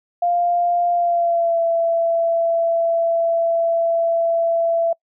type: tone with pitch glide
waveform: sine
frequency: 698.5 to 669.3 Hz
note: F5 to E5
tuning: 0 to +26 cents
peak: -15 dBFS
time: 0.22-4.93 s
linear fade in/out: 5 ms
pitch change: -74 cents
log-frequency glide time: 0.92-1.6 s
effects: noise-tail reverb RT60 0.1 s tail -26 dB re dry